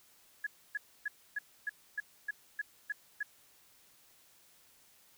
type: tone bursts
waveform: sine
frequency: 1684 Hz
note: G#6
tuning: 24 cents sharp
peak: -32 dBFS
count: 10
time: 0.44-3.23 s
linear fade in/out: 5 ms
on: 27 ms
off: 280 ms
effects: white hiss -64 dBFS RMS until 5.17 s